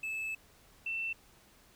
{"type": "tone pair in turn", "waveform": ["triangle", "sine"], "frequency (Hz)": [2614, 2680], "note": ["E7", "E7"], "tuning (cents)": [-15, 28], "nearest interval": "unison", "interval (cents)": 43, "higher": "second", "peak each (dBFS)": [-33, -33], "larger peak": "neither", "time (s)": [[0.03, 0.35], [0.86, 1.13]], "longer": "first", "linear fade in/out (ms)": 5, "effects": ["pink hiss -62 dBFS RMS until 1.75 s"]}